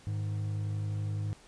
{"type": "tone pair together", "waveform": "triangle", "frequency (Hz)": [103.83, 155.55], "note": ["G#2", "D#3"], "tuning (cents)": [0, 0], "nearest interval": "perfect fifth", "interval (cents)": 700, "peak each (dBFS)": [-29, -39], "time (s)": [0.07, 1.33], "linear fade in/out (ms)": 0, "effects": ["pink hiss -57 dBFS RMS until 1.47 s", "resampled to 22050 Hz"]}